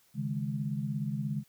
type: chord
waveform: sine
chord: C# suspended second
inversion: none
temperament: equal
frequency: 138.59 / 155.56 / 207.7 Hz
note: C#3 / D#3 / G#3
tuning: 0 / 0 / 0 cents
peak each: -34 / -36 / -35 dBFS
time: 0.14-1.44 s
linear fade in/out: 50 ms
effects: white hiss -66 dBFS RMS until 1.48 s